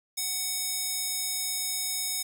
square tone with high-pass filter, 746 Hz, F#5, 14 cents sharp, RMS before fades -31 dBFS, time 0.17-2.23 s, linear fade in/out 10 ms, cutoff 5500 Hz, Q 0.86, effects none

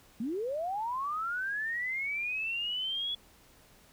sine linear sweep, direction up, 207.7 to 3400 Hz, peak -31 dBFS, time 0.2-3.15 s, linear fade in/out 5 ms, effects pink hiss -60 dBFS RMS until 3.92 s

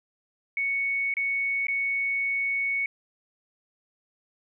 sine tone with dropouts, 2220 Hz, C#7, 2 cents sharp, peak -24 dBFS, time 0.57-2.86 s, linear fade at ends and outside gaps 2 ms, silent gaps 1.14-1.168 / 1.669-1.683 s, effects none

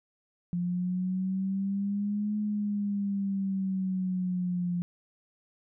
sine exponential two-way sweep, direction up then down, 174.61 to 211 to 174.61 Hz, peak -27 dBFS, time 0.53-4.82 s, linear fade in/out 0 ms, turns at 2.37 s, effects none

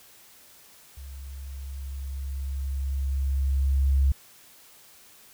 sine tone with level ramp, 68 Hz, C#2, 33 cents flat, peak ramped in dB -38 to -17 dBFS, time 0.97-4.12 s, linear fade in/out 5 ms, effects white hiss -53 dBFS RMS until 5.33 s

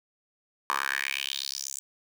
10% pulse tone with high-pass filter sweep, 68.2 Hz, C#2, 28 cents flat, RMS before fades -32 dBFS, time 0.7-1.79 s, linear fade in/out 0 ms, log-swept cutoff 1100 to 7700 Hz, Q 4.1, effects none

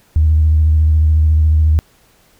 sine tone with vibrato, 77.78 Hz, D#2, in tune, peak -7 dBFS, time 0.16-1.79 s, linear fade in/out 0 ms, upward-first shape square, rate 14 Hz, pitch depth 25 cents each way, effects tanh soft clip ceiling -3 dBFS + pink hiss -52 dBFS RMS until 2.39 s

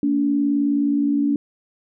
sine tone pair together, 226.7 / 286.1 Hz, A#3 / D4, -48 / -45 cents, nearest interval major third, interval 403 cents, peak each -24 / -17 dBFS, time 0.03-1.36 s, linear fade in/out 2 ms, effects none

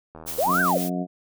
click train, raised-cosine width 1 ms, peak -27 dBFS, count 38, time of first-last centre 0.15-0.614 s, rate 79.7 Hz
blue noise with tremolo, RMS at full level -30 dBFS, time 0.26-0.9 s, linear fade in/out 20 ms, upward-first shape triangle, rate 7.6 Hz, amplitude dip 50%
sine linear two-way sweep, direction up then down, 442.3 to 1600 to 442.3 Hz, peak -19 dBFS, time 0.38-0.78 s, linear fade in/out 10 ms, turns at 0.61 s
harmonic tone, 89.9 Hz, F#2, 49 cents flat, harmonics 2 / 3 / 4 / 5 / 6 / 7 / 8, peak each -27 / -29 / -35 / -41 / -45 / -34 / -35 dBFS, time 0.45-1.07 s, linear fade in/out 50 ms
effects none

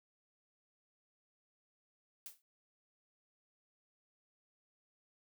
blue noise with exponential decay, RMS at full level -44 dBFS, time 2.26-2.42 s, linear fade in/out 1 ms, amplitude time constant 33 ms, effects none

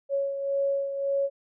sine beating tone pair, 554.4 / 556.2 Hz, C#5 / C#5, 0 / +6 cents, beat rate 1.8 Hz, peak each -25 / -33 dBFS, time 0.09-1.3 s, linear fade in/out 50 ms, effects none

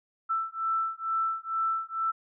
sine beating tone pair, 1327 / 1329.2 Hz, E6 / E6, +11 / +14 cents, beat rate 2.2 Hz, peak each -30 dBFS, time 0.29-2.12 s, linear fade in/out 20 ms, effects none

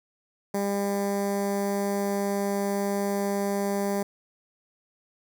15% pulse tone with notch filter, 200.1 Hz, G3, 36 cents sharp, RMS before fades -27 dBFS, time 0.54-4.03 s, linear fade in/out 5 ms, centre 3000 Hz, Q 0.59, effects none

